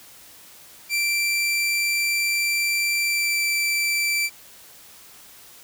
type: tone with pitch glide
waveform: sawtooth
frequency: 2349 to 2335 Hz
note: D7 to D7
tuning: 0 to -11 cents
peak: -17 dBFS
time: 0.89-4.3 s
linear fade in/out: 50 ms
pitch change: -11 cents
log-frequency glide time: 3.02-3.43 s
effects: white hiss -47 dBFS RMS until 5.63 s